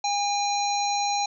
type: harmonic tone with a mistuned harmonic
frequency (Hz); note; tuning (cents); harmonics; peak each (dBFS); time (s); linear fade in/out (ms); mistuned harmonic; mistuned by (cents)
811; G#5; -41; 1 / 3 / 5 / 7 / 8; -24 / -35 / -30 / -36 / -34; 0.04-1.26; 5; 8; +31
effects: none